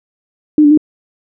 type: tone with pitch steps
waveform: sine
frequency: 302.7 / 292.1 / 304.8 Hz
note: D#4 / D4 / D#4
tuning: -48 / -9 / -36 cents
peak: -4 dBFS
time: 0.58-0.775 s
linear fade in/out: 2 ms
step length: 65 ms
effects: none